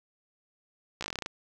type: slowing click train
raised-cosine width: 0.2 ms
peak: -17 dBFS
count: 11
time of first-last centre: 1.01-1.261 s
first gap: 15 ms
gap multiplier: 1.11
effects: none